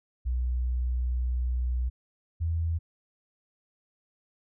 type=tone pair in turn; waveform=sine; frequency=61.74 / 82.41 Hz; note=B1 / E2; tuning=0 / 0 cents; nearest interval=perfect fourth; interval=500 cents; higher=second; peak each=-25 dBFS; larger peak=neither; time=0.25-1.9 / 2.4-2.79 s; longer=first; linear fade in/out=20 ms; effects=none